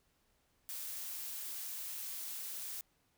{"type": "noise", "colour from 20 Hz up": "blue", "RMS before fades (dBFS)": -43, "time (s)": [0.69, 2.81], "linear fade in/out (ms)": 0, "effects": ["pink hiss -75 dBFS RMS until 3.17 s"]}